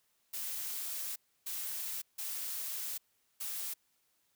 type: noise bursts at uneven times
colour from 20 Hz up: blue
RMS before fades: -39 dBFS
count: 4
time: 0.33-1.16 / 1.46-2.02 / 2.18-2.98 / 3.4-3.74 s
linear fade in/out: 10 ms
effects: white hiss -75 dBFS RMS until 4.35 s